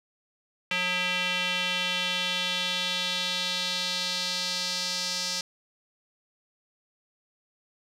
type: tone with band-pass filter sweep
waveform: square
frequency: 180.9 Hz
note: F#3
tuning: 39 cents flat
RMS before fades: -29 dBFS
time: 0.71-5.41 s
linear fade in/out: 2 ms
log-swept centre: 2600 to 5100 Hz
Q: 2.8
effects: none